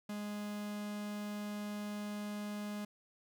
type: tone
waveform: 45% pulse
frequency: 207.7 Hz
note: G#3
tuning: in tune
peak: -39 dBFS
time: 0.09-2.85 s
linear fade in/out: 5 ms
effects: none